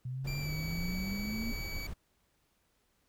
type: exponential sweep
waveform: sine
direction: up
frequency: 124.1 to 233.5 Hz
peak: -35 dBFS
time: 0.05-1.52 s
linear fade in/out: 5 ms
type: noise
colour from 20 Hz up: brown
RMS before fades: -40 dBFS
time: 0.24-1.94 s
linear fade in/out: 10 ms
type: tone with pitch glide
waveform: 25% pulse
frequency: 2360 to 2277 Hz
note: D7 to C#7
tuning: +8 to +46 cents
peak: -37 dBFS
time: 0.27-1.87 s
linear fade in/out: 5 ms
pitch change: -62 cents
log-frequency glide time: 0.38-0.54 s
effects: pink hiss -74 dBFS RMS until 3.08 s